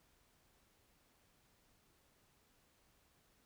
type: silence
effects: pink hiss -73 dBFS RMS until 3.45 s